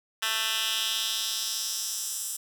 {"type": "tone with high-pass filter sweep", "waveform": "10% pulse", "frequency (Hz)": 221.6, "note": "A3", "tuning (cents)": 13, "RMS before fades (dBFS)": -30, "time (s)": [0.22, 2.37], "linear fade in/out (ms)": 10, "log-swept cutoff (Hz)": [2100, 8200], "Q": 1.8, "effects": []}